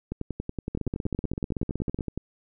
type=two click trains; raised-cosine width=3 ms; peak=-16 / -17 dBFS; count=21 / 23; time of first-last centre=0.75-2.008 / 0.12-2.176 s; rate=15.9 / 10.7 Hz; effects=none